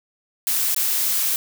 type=noise with dropouts; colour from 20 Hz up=blue; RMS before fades=-21 dBFS; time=0.47-1.36 s; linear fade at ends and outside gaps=0 ms; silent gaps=0.746-0.763 s; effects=none